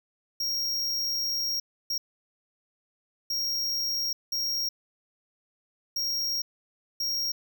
square tone bursts at uneven times, 5588 Hz, F8, in tune, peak -27 dBFS, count 6, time 0.4-1.6 / 1.9-1.98 / 3.3-4.13 / 4.32-4.69 / 5.96-6.42 / 7-7.32 s, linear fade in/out 5 ms, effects none

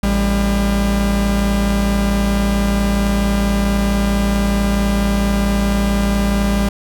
45% pulse tone pair together, 56.12 / 200 Hz, A1 / G3, +35 / +35 cents, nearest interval octave + minor seventh, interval 2200 cents, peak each -17 / -16 dBFS, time 0.03-6.69 s, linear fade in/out 5 ms, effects none

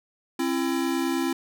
square tone pair together, 266.9 / 336.3 Hz, C4 / E4, +35 / +35 cents, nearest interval major third, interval 400 cents, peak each -27 / -27 dBFS, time 0.39-1.33 s, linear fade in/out 5 ms, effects none

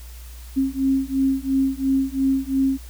sine beating tone pair, 267.2 / 270.1 Hz, C4 / C#4, +36 / -45 cents, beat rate 2.9 Hz, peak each -21 / -21 dBFS, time 0.56-2.78 s, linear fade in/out 20 ms, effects added 60 Hz sine -36 dBFS peak until 2.89 s + white hiss -47 dBFS RMS until 2.89 s

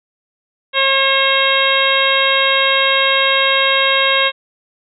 harmonic tone, 540 Hz, C#5, 45 cents flat, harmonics 1 / 2 / 3 / 4 / 5 / 6 / 7, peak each -19 / -19 / -19 / -19 / -19 / -19 / -19 dBFS, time 0.73-4.32 s, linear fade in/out 50 ms, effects none

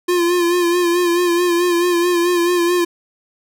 square tone with vibrato, 349.2 Hz, F4, in tune, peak -14 dBFS, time 0.08-2.85 s, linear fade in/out 10 ms, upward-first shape sine, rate 4.6 Hz, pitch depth 42 cents each way, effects none

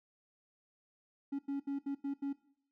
triangle tone bursts at uneven times, 278.9 Hz, C#4, 11 cents sharp, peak -31 dBFS, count 6, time 1.32-1.39 / 1.48-1.6 / 1.67-1.79 / 1.86-1.95 / 2.04-2.14 / 2.22-2.33 s, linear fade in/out 10 ms, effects noise-tail reverb RT60 0.6 s tail -19 dB re dry + tanh soft clip ceiling -28 dBFS

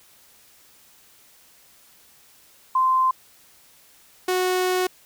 sine / sawtooth tone pair in turn, 1039 / 367.3 Hz, C6 / F#4, -12 / -13 cents, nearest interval octave + tritone, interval 1801 cents, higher first, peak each -16 dBFS, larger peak neither, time 2.75-3.11 / 4.28-4.87 s, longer second, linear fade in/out 5 ms, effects white hiss -54 dBFS RMS until 5.05 s

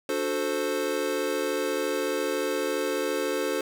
square chord, D dominant seventh, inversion none, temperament equal with one note detuned, 293.7 / 365.7 / 440 / 523.3 Hz, D4 / F#4 / A4 / C5, 0 / -20 / 0 / 0 cents, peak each -34 / -33 / -31 / -31 dBFS, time 0.09-3.61 s, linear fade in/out 2 ms, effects none

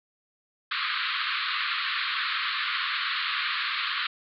pink band-pass noise, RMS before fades -29 dBFS, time 0.71-4.07 s, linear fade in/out 5 ms, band 1100 to 4400 Hz, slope 96 dB/octave, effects none

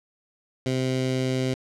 15% pulse tone with notch filter, 129.7 Hz, C3, 15 cents flat, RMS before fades -25 dBFS, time 0.66-1.54 s, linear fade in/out 2 ms, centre 1200 Hz, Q 1.2, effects low-pass 7000 Hz 12 dB/octave

